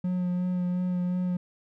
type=tone with vibrato; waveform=triangle; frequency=180 Hz; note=F#3; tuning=47 cents flat; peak=-23 dBFS; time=0.04-1.37 s; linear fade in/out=5 ms; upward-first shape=sine; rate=2.8 Hz; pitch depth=16 cents each way; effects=none